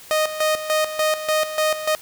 sawtooth tone with tremolo, 620 Hz, D#5, 6 cents flat, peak -13 dBFS, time 0.11-1.95 s, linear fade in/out 0 ms, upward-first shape square, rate 3.4 Hz, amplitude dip 70%, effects white hiss -43 dBFS RMS until 2.01 s

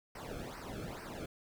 brown noise with flanger, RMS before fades -44 dBFS, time 0.15-1.26 s, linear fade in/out 5 ms, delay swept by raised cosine 0.28 to 1.07 ms, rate 2.3 Hz, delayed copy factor -0.9, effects none

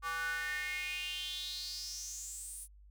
square tone with high-pass filter sweep, 164.81 Hz, E3, in tune, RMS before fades -40 dBFS, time 0.02-2.68 s, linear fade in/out 50 ms, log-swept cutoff 1200 to 10000 Hz, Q 6.4, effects added 50 Hz sine -55 dBFS peak until 2.9 s

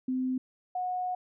sine tone pair in turn, 257.1 / 729.9 Hz, C4 / F#5, -30 / -24 cents, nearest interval octave + tritone, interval 1806 cents, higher second, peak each -27 / -29 dBFS, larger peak first, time 0.08-0.38 / 0.75-1.15 s, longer second, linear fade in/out 5 ms, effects none

